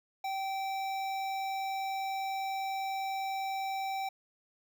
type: tone with notch filter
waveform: square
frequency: 775 Hz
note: G5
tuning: 20 cents flat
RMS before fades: -35 dBFS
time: 0.24-4.09 s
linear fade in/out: 5 ms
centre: 9600 Hz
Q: 0.83
effects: none